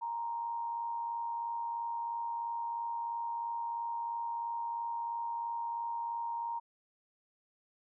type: tone with amplitude modulation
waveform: sine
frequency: 932.3 Hz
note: A#5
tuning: in tune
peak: -32 dBFS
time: 0.01-6.6 s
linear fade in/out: 20 ms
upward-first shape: sine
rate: 103 Hz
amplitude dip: 45%
effects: none